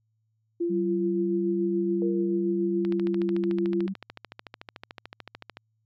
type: tone with tremolo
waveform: sine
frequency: 343.1 Hz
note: F4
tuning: 31 cents flat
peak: -23 dBFS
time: 0.6-3.87 s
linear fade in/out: 10 ms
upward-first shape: triangle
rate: 7 Hz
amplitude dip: 30%
type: tone with pitch glide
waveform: sine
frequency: 190 to 193.1 Hz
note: F#3 to G3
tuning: +46 to -26 cents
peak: -28 dBFS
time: 0.69-3.94 s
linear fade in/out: 20 ms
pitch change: +28 cents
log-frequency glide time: 1.02-1.53 s
type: tone with exponential decay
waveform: sine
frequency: 466.8 Hz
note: A#4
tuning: 2 cents sharp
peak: -29 dBFS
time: 2.02-2.85 s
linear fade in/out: 1 ms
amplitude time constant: 180 ms
type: click train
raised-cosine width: 0.3 ms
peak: -23 dBFS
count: 38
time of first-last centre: 2.85-5.571 s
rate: 13.6 Hz
effects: added 110 Hz sine -70 dBFS peak until 5.85 s

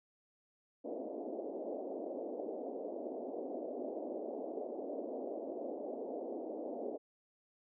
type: band-pass noise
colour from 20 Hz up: white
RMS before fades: -42 dBFS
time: 0.84-6.98 s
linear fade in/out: 20 ms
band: 250 to 660 Hz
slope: 48 dB/octave
effects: none

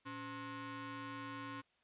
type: ring-modulated tone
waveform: sawtooth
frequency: 394 Hz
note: G4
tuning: 9 cents sharp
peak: -37 dBFS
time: 0.05-1.62 s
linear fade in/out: 20 ms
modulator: 673 Hz
effects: white hiss -75 dBFS RMS until 1.83 s + resampled to 8000 Hz

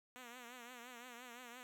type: tone with vibrato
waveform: 5% pulse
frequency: 243.8 Hz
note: B3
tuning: 22 cents flat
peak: -40 dBFS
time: 0.16-1.63 s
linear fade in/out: 0 ms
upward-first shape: triangle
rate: 5.8 Hz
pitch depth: 100 cents each way
effects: none

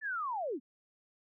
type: linear sweep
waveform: sine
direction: down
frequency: 1783 to 219.3 Hz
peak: -33 dBFS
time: 0.01-0.6 s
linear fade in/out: 50 ms
effects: none

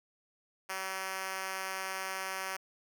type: tone with high-pass filter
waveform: 5% pulse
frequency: 190.4 Hz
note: F#3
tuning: 50 cents sharp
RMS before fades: -38 dBFS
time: 0.69-2.57 s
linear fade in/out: 10 ms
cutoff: 510 Hz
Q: 0.56
effects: none

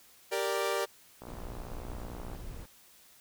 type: chord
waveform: sawtooth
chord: G minor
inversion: none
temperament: equal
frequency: 392 / 466.2 / 587.3 Hz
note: G4 / Bb4 / D5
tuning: 0 / 0 / 0 cents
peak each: -30 dBFS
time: 0.31-0.86 s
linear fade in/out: 20 ms
type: click train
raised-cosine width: 1 ms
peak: -31 dBFS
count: 69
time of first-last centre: 1.22-2.35 s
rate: 60.2 Hz
type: noise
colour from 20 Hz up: brown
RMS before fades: -42 dBFS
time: 1.27-2.66 s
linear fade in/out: 5 ms
effects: white hiss -59 dBFS RMS until 3.2 s

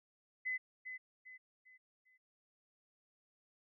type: tone with echo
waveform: sine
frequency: 2022 Hz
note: B6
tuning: 40 cents sharp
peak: -35 dBFS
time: 0.45-0.58 s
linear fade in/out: 20 ms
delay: 400 ms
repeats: 4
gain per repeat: -8 dB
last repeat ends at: 2.18 s
effects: none

